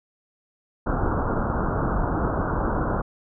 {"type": "low-pass noise", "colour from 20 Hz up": "pink", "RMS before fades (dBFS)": -24, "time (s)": [0.86, 3.02], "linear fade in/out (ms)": 10, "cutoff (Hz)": 1500, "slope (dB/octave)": 96, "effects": []}